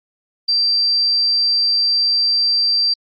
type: tone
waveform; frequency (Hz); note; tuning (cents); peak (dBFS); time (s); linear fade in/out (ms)
sine; 4699; D8; 0; -13; 0.48-2.94; 10
effects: Opus 48 kbps